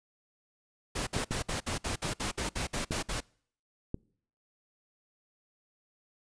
pink noise bursts, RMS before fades -33 dBFS, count 13, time 0.95-3.206 s, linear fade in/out 10 ms, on 120 ms, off 58 ms
clicks, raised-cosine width 3 ms, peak -20 dBFS, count 4, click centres 1.166 / 1.31 / 2.909 / 3.944 s
effects noise-tail reverb RT60 0.6 s tail -26 dB re dry + resampled to 22050 Hz

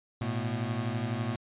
25% pulse beating tone pair, 110 / 122 Hz, A2 / B2, 0 / -21 cents, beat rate 12 Hz, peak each -29 dBFS, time 0.21-1.36 s, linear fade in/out 5 ms, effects resampled to 8000 Hz

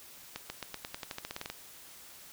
accelerating click train, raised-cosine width 0.2 ms, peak -20 dBFS, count 15, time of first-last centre 0.36-1.5 s, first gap 140 ms, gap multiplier 0.91, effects white hiss -52 dBFS RMS until 2.32 s

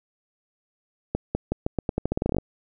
accelerating click train, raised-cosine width 2 ms, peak -10 dBFS, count 17, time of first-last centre 1.15-2.384 s, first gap 200 ms, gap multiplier 0.85, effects none

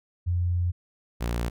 sine / sawtooth tone pair in turn, 88 / 58.73 Hz, F2 / A#1, +14 / +14 cents, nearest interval perfect fifth, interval 700 cents, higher first, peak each -22 dBFS, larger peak neither, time 0.26-0.72 / 1.2-1.5 s, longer first, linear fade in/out 20 ms, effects none

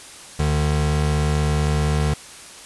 square tone pair together, 74.22 / 150 Hz, D2 / D3, +19 / +37 cents, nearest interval octave, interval 1218 cents, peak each -21 dBFS, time 0.39-2.14 s, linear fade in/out 5 ms, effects white hiss -40 dBFS RMS until 2.65 s + resampled to 24000 Hz

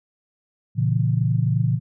sine chord, A# diminished, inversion none, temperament just, 116.54 / 139.85 / 167.82 Hz, A#2 / C#3 / E3, 0 / +16 / +31 cents, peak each -20 / -22 / -24 dBFS, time 0.75-1.8 s, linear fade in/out 50 ms, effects none

